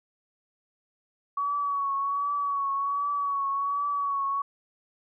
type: tone with vibrato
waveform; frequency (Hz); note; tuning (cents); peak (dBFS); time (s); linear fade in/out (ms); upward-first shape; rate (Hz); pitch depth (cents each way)
sine; 1127; C#6; +28; -25; 1.37-4.42; 5; triangle; 1.3; 43
effects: none